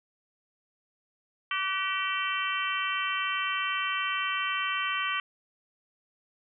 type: harmonic tone with a mistuned harmonic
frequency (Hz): 386.1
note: G4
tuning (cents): -26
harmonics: 3 / 4 / 5 / 6 / 7 / 8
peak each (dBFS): -32 / -35 / -35 / -36 / -35 / -35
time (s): 1.51-5.2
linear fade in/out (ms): 2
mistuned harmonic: 4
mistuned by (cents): -43
effects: none